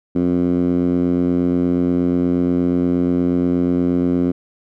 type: tone with band-pass filter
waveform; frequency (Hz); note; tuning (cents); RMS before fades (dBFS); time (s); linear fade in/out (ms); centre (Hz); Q
10% pulse; 88.4; F2; +22; -17; 0.15-4.32; 10; 250; 2.4
effects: none